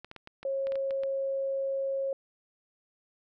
clicks, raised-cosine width 0.3 ms, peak -28 dBFS, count 10, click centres 0.046 / 0.114 / 0.163 / 0.274 / 0.43 / 0.67 / 0.721 / 0.756 / 0.908 / 1.035 s
sine tone, 543 Hz, C#5, 36 cents flat, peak -28 dBFS, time 0.45-2.13 s, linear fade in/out 2 ms
effects none

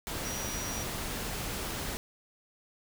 sine tone in noise, 5790 Hz, F#8, 38 cents flat, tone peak -39 dBFS, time 0.25-0.83 s, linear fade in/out 0 ms, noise pink, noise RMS -36 dBFS, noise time 0.07-1.97 s, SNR -6 dB, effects none

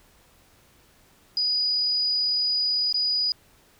sine tone with dropouts, 4931 Hz, D#8, 16 cents flat, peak -21 dBFS, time 1.37-3.32 s, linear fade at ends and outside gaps 1 ms, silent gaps 2.926-2.943 s, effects pink hiss -58 dBFS RMS until 3.79 s

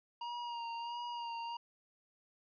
square tone with vibrato, 943 Hz, A#5, 20 cents sharp, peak -40 dBFS, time 0.21-1.57 s, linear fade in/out 5 ms, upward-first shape sine, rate 1.5 Hz, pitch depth 30 cents each way, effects resampled to 11025 Hz

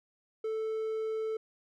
triangle tone, 440 Hz, A4, in tune, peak -29 dBFS, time 0.44-1.37 s, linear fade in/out 5 ms, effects none

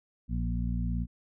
harmonic tone with a mistuned harmonic, 58.27 Hz, A#1, in tune, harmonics 1 / 2 / 3 / 4, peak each -30 / -35 / -35 / -37 dBFS, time 0.28-1.07 s, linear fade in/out 50 ms, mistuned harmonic 4, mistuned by +19 cents, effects none

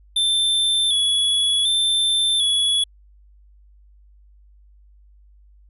square tone with vibrato, 3468 Hz, A7, 26 cents flat, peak -17 dBFS, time 0.16-2.84 s, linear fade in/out 5 ms, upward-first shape square, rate 0.67 Hz, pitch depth 43 cents each way, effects added 50 Hz sine -48 dBFS peak until 5.69 s + resampled to 32000 Hz

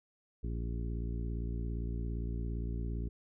harmonic tone with a mistuned harmonic, 57.5 Hz, A#1, 23 cents flat, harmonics 1 / 2 / 3 / 4 / 5 / 6 / 7, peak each -35 / -41 / -45 / -47 / -49 / -51 / -52 dBFS, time 0.43-3.09 s, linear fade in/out 10 ms, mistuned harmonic 7, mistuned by +44 cents, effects none

